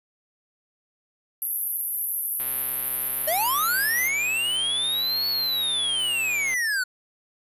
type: band-pass noise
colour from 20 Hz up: pink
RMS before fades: -28 dBFS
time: 1.42-4.08 s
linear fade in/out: 0 ms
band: 11000 to 13000 Hz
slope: 96 dB/octave
type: click train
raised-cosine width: 0.3 ms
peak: -24 dBFS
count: 535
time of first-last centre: 2.4-6.54 s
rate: 129 Hz
type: linear two-way sweep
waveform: square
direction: up then down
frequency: 588 to 4439 to 1448 Hz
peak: -23 dBFS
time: 3.27-6.84 s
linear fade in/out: 10 ms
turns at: 5.28 s
effects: resampled to 32000 Hz